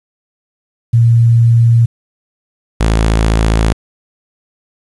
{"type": "tone pair in turn", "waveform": ["sine", "sawtooth"], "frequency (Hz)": [116.54, 54.9], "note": ["A#2", "A1"], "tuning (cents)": [0, -3], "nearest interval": "octave + minor second", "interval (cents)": 1303, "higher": "first", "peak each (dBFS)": -5, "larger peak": "neither", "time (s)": [[0.93, 1.86], [2.8, 3.73]], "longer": "neither", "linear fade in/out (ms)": 10, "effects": ["resampled to 24000 Hz", "7-bit"]}